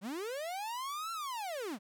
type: linear two-way sweep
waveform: 45% pulse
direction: up then down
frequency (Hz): 174.7 to 1367 to 174.7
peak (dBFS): -37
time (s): 0.01-1.79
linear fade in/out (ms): 50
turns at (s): 1.12
effects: none